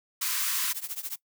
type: high-pass noise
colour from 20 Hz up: white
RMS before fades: -29 dBFS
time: 0.21-0.73 s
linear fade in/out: 10 ms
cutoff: 970 Hz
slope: 96 dB/octave
type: noise with tremolo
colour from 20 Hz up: blue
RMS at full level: -32 dBFS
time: 0.4-1.16 s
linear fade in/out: 5 ms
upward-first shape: triangle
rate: 14 Hz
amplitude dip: 95%
effects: noise-tail reverb RT60 0.1 s tail -21 dB re dry